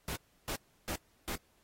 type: noise bursts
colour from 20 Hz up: pink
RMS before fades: -38 dBFS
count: 4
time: 0.08-1.356 s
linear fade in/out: 2 ms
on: 79 ms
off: 320 ms
effects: pink hiss -70 dBFS RMS until 1.63 s + AAC 48 kbps